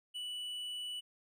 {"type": "tone with tanh clipping", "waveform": "triangle", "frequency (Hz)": 2960, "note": "F#7", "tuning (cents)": 0, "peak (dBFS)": -40, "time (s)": [0.14, 1.01], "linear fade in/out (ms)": 20, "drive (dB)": 10, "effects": []}